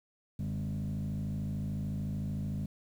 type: tone with frequency modulation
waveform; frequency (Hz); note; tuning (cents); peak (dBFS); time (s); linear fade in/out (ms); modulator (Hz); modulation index
sine; 145.8; D3; -12; -30; 0.39-2.66; 5; 53.5; 1.4
effects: tanh soft clip ceiling -31 dBFS + 10-bit